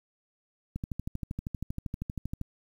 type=click train; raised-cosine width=5 ms; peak=-21 dBFS; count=22; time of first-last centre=0.76-2.414 s; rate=12.7 Hz; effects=9-bit